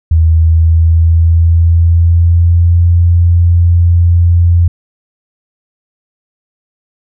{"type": "tone with pitch glide", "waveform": "sine", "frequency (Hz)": [80.8, 86.1], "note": ["E2", "F2"], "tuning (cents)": [-34, -24], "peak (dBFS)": -4, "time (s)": [0.11, 4.68], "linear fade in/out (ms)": 5, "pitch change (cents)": 110, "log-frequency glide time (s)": [0.25, 2.85], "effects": []}